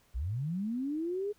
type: linear sweep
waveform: sine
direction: up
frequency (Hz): 51.2 to 422.8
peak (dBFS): -31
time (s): 0.14-1.33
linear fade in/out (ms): 20
effects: pink hiss -67 dBFS RMS until 1.38 s